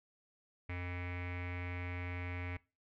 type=tone with low-pass filter; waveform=square; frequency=88.9 Hz; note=F2; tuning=31 cents sharp; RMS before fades=-41 dBFS; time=0.69-2.57 s; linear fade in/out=5 ms; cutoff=2200 Hz; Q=7.5; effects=noise-tail reverb RT60 0.3 s tail -22 dB re dry